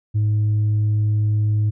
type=tone with tanh clipping; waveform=sine; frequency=106 Hz; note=G#2; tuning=36 cents sharp; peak=-16 dBFS; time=0.14-1.71 s; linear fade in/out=20 ms; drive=1 dB; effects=none